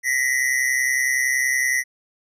square tone pair together, 1894.3 / 2025 Hz, A#6 / B6, +27 / +43 cents, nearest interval minor second, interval 116 cents, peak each -22 dBFS, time 0.03-1.84 s, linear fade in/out 50 ms, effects resampled to 32000 Hz

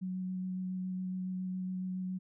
sine tone with vibrato, 185 Hz, F#3, in tune, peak -34 dBFS, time 0.01-2.19 s, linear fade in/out 20 ms, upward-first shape square, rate 7.2 Hz, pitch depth 8 cents each way, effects none

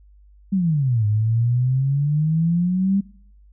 sine exponential two-way sweep, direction down then up, 200.2 to 103.83 to 200.2 Hz, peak -16 dBFS, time 0.52-3.01 s, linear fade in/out 10 ms, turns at 1.06 s, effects noise-tail reverb RT60 0.6 s tail -21 dB re dry + added 50 Hz sine -47 dBFS peak until 3.52 s

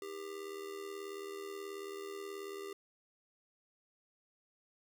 square tone with amplitude modulation, 397.7 Hz, G4, 25 cents sharp, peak -40 dBFS, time 0.02-2.73 s, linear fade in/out 2 ms, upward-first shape sine, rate 78.5 Hz, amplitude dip 65%, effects none

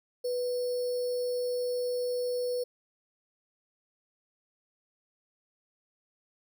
sine tone with sample-and-hold, 493.9 Hz, B4, in tune, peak -28 dBFS, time 0.24-2.64 s, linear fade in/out 10 ms, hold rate 4900 Hz, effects none

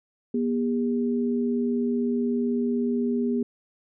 sine tone pair together, 240.6 / 404.6 Hz, B3 / G#4, -45 / -45 cents, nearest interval major sixth, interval 900 cents, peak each -23 / -28 dBFS, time 0.34-3.43 s, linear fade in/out 5 ms, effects none

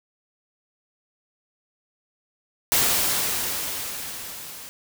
white noise with level ramp, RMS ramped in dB -19 to -40 dBFS, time 2.72-4.69 s, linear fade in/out 0 ms, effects none

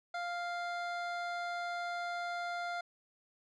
25% pulse tone, 698.5 Hz, F5, in tune, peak -32 dBFS, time 0.14-2.81 s, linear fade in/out 5 ms, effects low-pass 4000 Hz 12 dB/octave

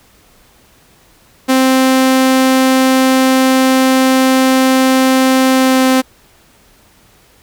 sawtooth tone with pitch glide, 261.6 to 260.1 Hz, C4 to C4, 0 to -10 cents, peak -4 dBFS, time 1.48-6.02 s, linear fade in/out 20 ms, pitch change -10 cents, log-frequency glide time 5.51-5.87 s, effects pink hiss -48 dBFS RMS until 7.42 s

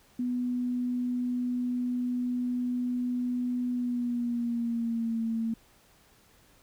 sine tone with pitch glide, 247 to 226.5 Hz, B3 to A#3, 0 to -50 cents, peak -27 dBFS, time 0.19-5.54 s, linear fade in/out 5 ms, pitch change -150 cents, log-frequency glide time 3.7-5.24 s, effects pink hiss -61 dBFS RMS until 6.62 s

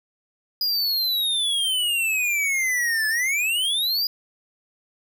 square exponential two-way sweep, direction down then up, 4934 to 1720 to 4934 Hz, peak -21 dBFS, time 0.61-4.07 s, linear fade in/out 2 ms, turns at 3.08 s, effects none

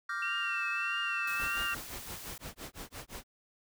triangle chord, G minor seventh, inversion second, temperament equal, 1174.7 / 1396.9 / 1568 / 1864.7 Hz, D6 / F6 / G6 / Bb6, 0 / 0 / 0 / 0 cents, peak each -38 / -35 / -38 / -39 dBFS, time 0.09-1.75 s, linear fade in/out 5 ms
sine tone with vibrato, 2700 Hz, E7, 41 cents sharp, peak -34 dBFS, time 0.22-1.74 s, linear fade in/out 5 ms, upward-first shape triangle, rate 1.6 Hz, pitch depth 73 cents each way
white noise, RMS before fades -46 dBFS, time 1.27-2.38 s, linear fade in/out 5 ms
pink noise with tremolo, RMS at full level -42 dBFS, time 1.39-3.24 s, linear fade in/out 5 ms, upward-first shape sine, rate 5.8 Hz, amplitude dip 100%
effects none

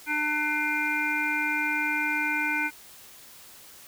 harmonic tone, 300 Hz, D4, 37 cents sharp, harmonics 1 / 3 / 5 / 7 / 8, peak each -34 / -33 / -29 / -31 / -29 dBFS, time 0.06-2.71 s, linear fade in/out 50 ms, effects white hiss -49 dBFS RMS until 3.87 s

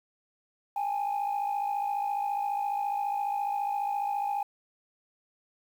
sine tone pair together, 809 / 863.6 Hz, G#5 / A5, -46 / -33 cents, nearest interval minor second, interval 113 cents, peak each -27 / -32 dBFS, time 0.76-4.43 s, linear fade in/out 5 ms, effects tanh soft clip ceiling -24 dBFS + 9-bit

